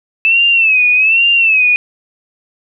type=tone with vibrato; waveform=sine; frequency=2621 Hz; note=E7; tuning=11 cents flat; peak=-7 dBFS; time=0.25-1.76 s; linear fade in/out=0 ms; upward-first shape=sine; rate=1.2 Hz; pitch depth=110 cents each way; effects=none